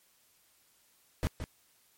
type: noise with echo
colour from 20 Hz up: brown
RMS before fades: -29 dBFS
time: 1.23-1.27 s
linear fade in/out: 0 ms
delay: 170 ms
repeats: 1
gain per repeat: -8 dB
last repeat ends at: 1.44 s
effects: white hiss -67 dBFS RMS until 1.97 s + MP3 64 kbps